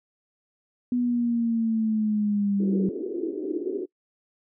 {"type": "linear sweep", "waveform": "sine", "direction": "down", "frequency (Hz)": [247.1, 189.8], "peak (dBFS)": -21, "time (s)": [0.92, 2.89], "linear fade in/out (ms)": 2}
{"type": "band-pass noise", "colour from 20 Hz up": "pink", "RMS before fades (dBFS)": -30, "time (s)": [2.59, 3.86], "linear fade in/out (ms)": 20, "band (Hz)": [310, 400], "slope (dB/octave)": 48}
{"effects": ["noise-tail reverb RT60 0.1 s tail -24 dB re dry"]}